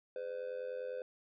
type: tone with amplitude modulation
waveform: triangle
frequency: 507 Hz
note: B4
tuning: 45 cents sharp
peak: -33 dBFS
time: 0.16-1.02 s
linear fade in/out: 2 ms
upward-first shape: sine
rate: 90 Hz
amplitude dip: 80%
effects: resampled to 11025 Hz